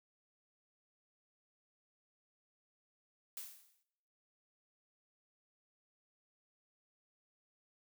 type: noise with exponential decay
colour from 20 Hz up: blue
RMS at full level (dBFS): -43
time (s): 3.37-3.83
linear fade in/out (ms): 1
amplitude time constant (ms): 100
effects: noise-tail reverb RT60 0.9 s tail -22 dB re dry